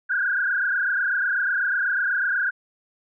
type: tone with frequency modulation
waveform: sine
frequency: 1541 Hz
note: G6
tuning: 30 cents flat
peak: -20 dBFS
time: 0.09-2.51 s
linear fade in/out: 20 ms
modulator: 28.1 Hz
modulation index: 3.5
effects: none